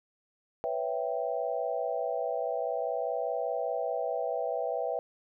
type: chord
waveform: sine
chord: C# half-diminished seventh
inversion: third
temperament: equal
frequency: 493.9 / 554.4 / 659.3 / 784 Hz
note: B4 / C#5 / E5 / G5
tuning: 0 / 0 / 0 / 0 cents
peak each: -34 / -36 / -33 / -36 dBFS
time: 0.64-4.99 s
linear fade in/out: 0 ms
effects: none